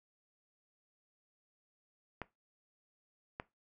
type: clicks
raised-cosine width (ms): 0.5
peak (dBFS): -24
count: 2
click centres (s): 2.217 / 3.399
effects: noise-tail reverb RT60 0.2 s tail -18 dB re dry